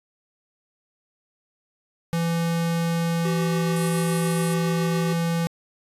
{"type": "tone", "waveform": "square", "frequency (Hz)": 167.7, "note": "E3", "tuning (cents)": 30, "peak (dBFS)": -22, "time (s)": [2.13, 5.47], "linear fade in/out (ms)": 0}
{"type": "tone with tremolo", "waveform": "square", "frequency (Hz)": 381.7, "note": "G4", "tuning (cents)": -46, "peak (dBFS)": -28, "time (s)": [3.25, 5.13], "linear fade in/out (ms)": 2, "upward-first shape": "triangle", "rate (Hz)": 7.1, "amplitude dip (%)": 35}
{"type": "band-pass noise", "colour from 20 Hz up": "pink", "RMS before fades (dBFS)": -38, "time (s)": [3.76, 4.54], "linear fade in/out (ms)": 2, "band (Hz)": [8200, 11000], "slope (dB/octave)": 48}
{"effects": ["resampled to 32000 Hz"]}